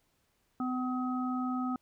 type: harmonic tone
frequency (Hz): 253.5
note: B3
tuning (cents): +45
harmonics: 1 / 3 / 5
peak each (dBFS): -31 / -40 / -38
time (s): 0.6-1.76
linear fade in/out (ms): 2
effects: pink hiss -74 dBFS RMS until 1.81 s